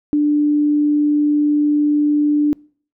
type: tone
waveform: sine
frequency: 295.6 Hz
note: D4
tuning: 11 cents sharp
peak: -12 dBFS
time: 0.13-2.53 s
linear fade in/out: 0 ms
effects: noise-tail reverb RT60 0.5 s tail -26 dB re dry